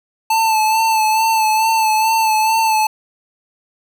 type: tone with vibrato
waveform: square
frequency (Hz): 881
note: A5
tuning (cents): +2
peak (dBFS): -13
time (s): 0.3-2.87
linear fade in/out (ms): 5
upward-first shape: sine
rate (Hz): 2.3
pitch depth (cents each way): 34
effects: none